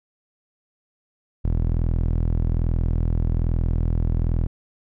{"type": "tone with band-pass filter", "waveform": "sawtooth", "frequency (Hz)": 41.2, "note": "E1", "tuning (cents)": 0, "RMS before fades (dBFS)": -21, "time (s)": [1.44, 4.47], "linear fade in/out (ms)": 10, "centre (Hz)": 83, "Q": 0.65, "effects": []}